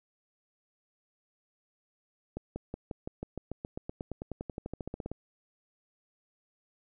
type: accelerating click train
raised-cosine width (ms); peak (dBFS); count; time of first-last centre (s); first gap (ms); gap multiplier
2; -23; 26; 2.37-5.116; 190; 0.95
effects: none